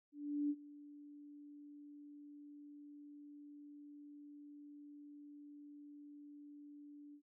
sine tone with ADSR envelope, 291.5 Hz, D4, 13 cents flat, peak -33 dBFS, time 0.12-7.22 s, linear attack 380 ms, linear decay 50 ms, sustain -20 dB, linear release 78 ms, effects none

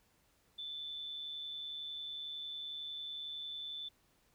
sine tone with amplitude modulation, 3511 Hz, A7, 4 cents flat, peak -39 dBFS, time 0.58-3.89 s, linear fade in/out 10 ms, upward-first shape sine, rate 151 Hz, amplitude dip 40%, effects pink hiss -72 dBFS RMS until 4.34 s

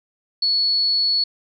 sine tone, 4400 Hz, C#8, 14 cents flat, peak -16 dBFS, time 0.42-1.24 s, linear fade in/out 5 ms, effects none

